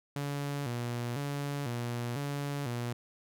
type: tone with vibrato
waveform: sawtooth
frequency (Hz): 130.81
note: C3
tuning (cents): 0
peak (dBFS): -29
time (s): 0.16-2.93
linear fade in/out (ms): 2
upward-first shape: square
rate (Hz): 1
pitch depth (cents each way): 150
effects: none